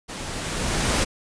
pink noise with level ramp, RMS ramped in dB -34 to -20 dBFS, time 0.08-1.05 s, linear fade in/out 20 ms, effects resampled to 22050 Hz

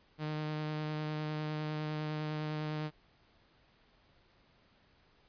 sawtooth tone with vibrato, 153.1 Hz, D#3, 28 cents flat, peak -31 dBFS, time 0.18-2.91 s, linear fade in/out 50 ms, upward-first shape sine, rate 9.9 Hz, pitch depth 11 cents each way, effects pink hiss -67 dBFS RMS until 5.28 s + resampled to 11025 Hz

